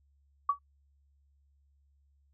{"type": "tone with exponential decay", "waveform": "sine", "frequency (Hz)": 1138, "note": "C#6", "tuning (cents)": 45, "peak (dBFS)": -20, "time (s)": [0.49, 0.59], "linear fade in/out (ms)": 5, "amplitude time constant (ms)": 20, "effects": ["noise-tail reverb RT60 0.1 s tail -25 dB re dry", "added 70 Hz sine -65 dBFS peak until 2.33 s"]}